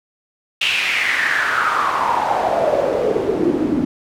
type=noise with band-pass filter sweep; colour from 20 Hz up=pink; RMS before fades=-18 dBFS; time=0.61-3.85 s; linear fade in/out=5 ms; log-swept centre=2900 to 260 Hz; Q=5.1; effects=none